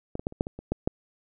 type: clicks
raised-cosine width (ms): 2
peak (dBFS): -18 / -21 / -14 / -29 / -10 / -21 / -25 / -12 / -10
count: 9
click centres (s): 0.154 / 0.195 / 0.269 / 0.324 / 0.409 / 0.469 / 0.59 / 0.72 / 0.875
effects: none